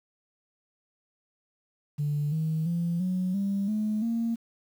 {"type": "tone with pitch steps", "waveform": "sine", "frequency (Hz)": [146.83, 158.28, 170.62, 183.93, 198.27, 213.7, 230.4], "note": ["D3", "D#3", "F3", "F#3", "G3", "G#3", "A#3"], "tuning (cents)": [0, 30, -40, -10, 20, 50, -20], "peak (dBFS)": -24, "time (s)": [1.98, 4.36], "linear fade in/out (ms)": 20, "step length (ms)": 340, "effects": ["tanh soft clip ceiling -21 dBFS", "9-bit"]}